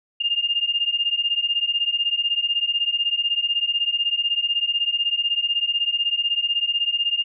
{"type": "beating tone pair", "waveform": "sine", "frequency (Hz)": [2807, 2823], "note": ["F7", "F7"], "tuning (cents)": [8, 18], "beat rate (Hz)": 16, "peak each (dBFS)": [-23, -22], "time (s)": [0.2, 7.24], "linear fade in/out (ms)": 10, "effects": []}